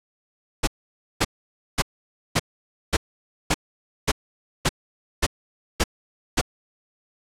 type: noise bursts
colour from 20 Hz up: pink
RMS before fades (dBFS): -19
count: 11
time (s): 0.63-6.414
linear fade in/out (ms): 10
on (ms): 44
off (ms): 530
effects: low-pass 9000 Hz 12 dB/octave